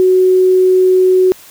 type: tone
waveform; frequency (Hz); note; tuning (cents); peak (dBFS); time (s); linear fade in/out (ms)
sine; 371.1; F#4; +5; -6; 0-1.32; 0
effects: white hiss -39 dBFS RMS until 1.5 s